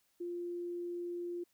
sine tone, 348.9 Hz, F4, 2 cents flat, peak -37 dBFS, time 0.2-1.44 s, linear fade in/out 10 ms, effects white hiss -75 dBFS RMS until 1.53 s

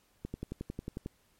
click train, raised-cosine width 3 ms, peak -24 dBFS, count 10, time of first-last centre 0.25-1.061 s, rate 11.1 Hz, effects pink hiss -69 dBFS RMS until 1.39 s + MP3 64 kbps

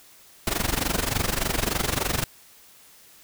pink noise with amplitude modulation, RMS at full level -22 dBFS, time 0.47-2.24 s, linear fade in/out 2 ms, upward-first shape sine, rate 23.4 Hz, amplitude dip 85%, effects white hiss -52 dBFS RMS until 3.23 s

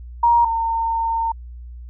sine tone pair in turn, 942 / 911.5 Hz, A#5 / A#5, +18 / -39 cents, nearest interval minor second, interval 57 cents, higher first, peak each -11 / -18 dBFS, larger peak first, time 0.23-0.45 / 0.45-1.32 s, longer second, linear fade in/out 5 ms, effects added 60 Hz sine -33 dBFS peak until 1.89 s

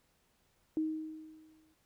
sine tone with exponential decay, 313.9 Hz, D#4, 15 cents sharp, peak -28 dBFS, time 0.77-1.74 s, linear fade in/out 1 ms, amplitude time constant 210 ms, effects pink hiss -73 dBFS RMS until 1.85 s

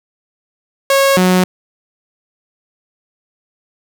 sawtooth tone pair in turn, 548 / 183.29 Hz, C#5 / F#3, -20 / -16 cents, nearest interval octave + perfect fifth, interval 1896 cents, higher first, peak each -5 dBFS, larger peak neither, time 0.9-1.17 / 1.17-1.44 s, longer neither, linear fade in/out 2 ms, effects none

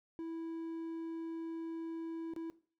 triangle tone with dropouts, 328.5 Hz, E4, 6 cents flat, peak -37 dBFS, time 0.19-2.5 s, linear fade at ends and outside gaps 0 ms, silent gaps 2.336-2.363 s, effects noise-tail reverb RT60 0.4 s tail -17 dB re dry

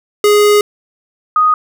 square / sine tone pair in turn, 415.3 / 1244.5 Hz, G#4 / D#6, 0 / 0 cents, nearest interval octave + perfect fifth, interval 1900 cents, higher second, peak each -7 dBFS, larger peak neither, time 0.24-0.61 / 1.36-1.54 s, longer first, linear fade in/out 2 ms, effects none

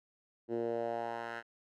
10% pulse tone with band-pass filter sweep, 116.54 Hz, A#2, in tune, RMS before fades -37 dBFS, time 0.48-1.43 s, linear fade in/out 50 ms, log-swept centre 340 to 1500 Hz, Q 2.4, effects none

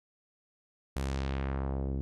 sawtooth tone with low-pass filter sweep, 67.5 Hz, C#2, 45 cents flat, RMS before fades -33 dBFS, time 0.96-2.01 s, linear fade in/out 0 ms, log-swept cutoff 12000 to 300 Hz, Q 1.1, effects none

